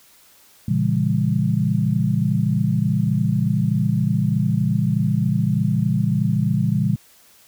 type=chord; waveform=sine; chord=A# diminished seventh; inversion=none; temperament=just; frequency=116.54 / 139.85 / 167.82 / 201.4 Hz; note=A#2 / C#3 / E3 / G3; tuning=0 / +16 / +31 / +47 cents; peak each=-22 dBFS; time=0.68-6.96 s; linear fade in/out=5 ms; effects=white hiss -52 dBFS RMS until 7.47 s